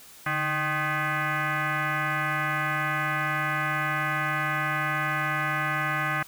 sine tone with frequency modulation, 146.83 Hz, D3, in tune, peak -24 dBFS, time 0.26-6.23 s, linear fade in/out 5 ms, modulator 461 Hz, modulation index 4.3, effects white hiss -49 dBFS RMS until 6.27 s

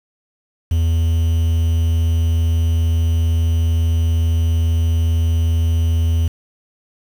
triangle tone with quantisation, 82.41 Hz, E2, in tune, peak -11 dBFS, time 0.71-6.28 s, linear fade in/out 5 ms, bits 6, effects none

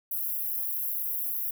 white high-pass noise, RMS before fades -31 dBFS, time 0.11-1.51 s, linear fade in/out 5 ms, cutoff 11000 Hz, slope 96 dB/octave, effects none

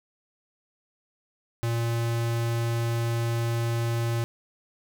square tone, 116.54 Hz, A#2, in tune, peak -25 dBFS, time 1.63-4.24 s, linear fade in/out 0 ms, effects none

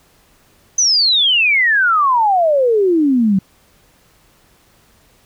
sine exponential sweep, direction down, 6220 to 184.8 Hz, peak -10 dBFS, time 0.78-3.39 s, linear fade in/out 5 ms, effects pink hiss -53 dBFS RMS until 5.25 s

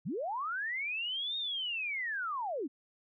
sine linear two-way sweep, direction up then down, 116.54 to 3729 to 236.2 Hz, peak -33 dBFS, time 0.05-2.68 s, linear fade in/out 20 ms, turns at 1.37 s, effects none

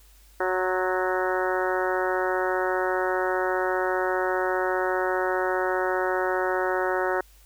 harmonic tone with a mistuned harmonic, 185 Hz, F#3, in tune, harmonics 2 / 3 / 4 / 5 / 6 / 7 / 8 / 9 / 10, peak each -27 / -29 / -31 / -32 / -36 / -34 / -32 / -37 / -35 dBFS, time 0.4-7.21 s, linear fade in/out 5 ms, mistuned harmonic 6, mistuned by -30 cents, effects added 50 Hz sine -52 dBFS peak until 7.45 s + white hiss -58 dBFS RMS until 7.45 s

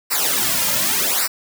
white noise with flanger, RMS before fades -19 dBFS, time 0.1-1.28 s, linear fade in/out 20 ms, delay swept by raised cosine 0.3 to 2.7 ms, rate 0.87 Hz, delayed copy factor -0.95, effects none

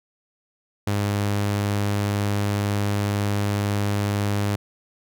sawtooth tone, 102 Hz, G#2, 31 cents flat, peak -17 dBFS, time 0.87-4.56 s, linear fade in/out 5 ms, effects none

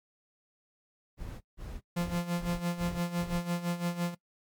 brown noise bursts, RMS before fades -40 dBFS, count 6, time 1.17-3.41 s, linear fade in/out 50 ms, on 240 ms, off 160 ms
45% pulse tone with tremolo, 173.6 Hz, F3, 10 cents flat, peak -27 dBFS, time 1.96-4.15 s, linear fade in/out 10 ms, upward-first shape sine, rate 5.9 Hz, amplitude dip 75%
effects noise-tail reverb RT60 0.1 s tail -21 dB re dry + MP3 96 kbps

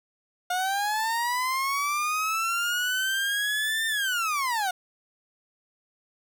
30% pulse linear two-way sweep, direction up then down, 713 to 1806 to 713 Hz, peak -22 dBFS, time 0.5-4.71 s, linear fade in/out 5 ms, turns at 3.87 s, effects none

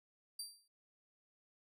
25% pulse tone with exponential decay, 4699 Hz, D8, in tune, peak -35 dBFS, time 0.39-0.68 s, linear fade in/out 5 ms, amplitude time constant 63 ms, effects none

